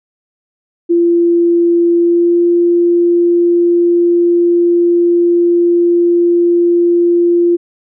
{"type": "tone with pitch glide", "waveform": "sine", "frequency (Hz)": [342.5, 345.9], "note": ["F4", "F4"], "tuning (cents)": [-34, -17], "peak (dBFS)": -7, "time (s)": [0.89, 7.57], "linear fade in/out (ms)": 20, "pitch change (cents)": 17, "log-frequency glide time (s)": [1.96, 2.42], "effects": []}